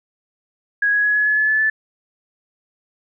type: tone with pitch steps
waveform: sine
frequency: 1657 / 1669.5 / 1682.1 / 1694.8 / 1707.5 / 1720.4 / 1733.4 / 1746.4 Hz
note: G#6 / G#6 / G#6 / G#6 / G#6 / A6 / A6 / A6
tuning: -4 / +9 / +22 / +35 / +48 / -39 / -26 / -13 cents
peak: -14 dBFS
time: 0.82-1.7 s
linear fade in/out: 5 ms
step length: 110 ms
effects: none